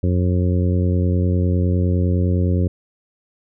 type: harmonic tone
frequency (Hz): 89.8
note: F2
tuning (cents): +49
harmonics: 1 / 2 / 3 / 4 / 5 / 6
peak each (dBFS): -16 / -22 / -26 / -28 / -30 / -32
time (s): 0.03-2.68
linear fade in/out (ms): 5
effects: none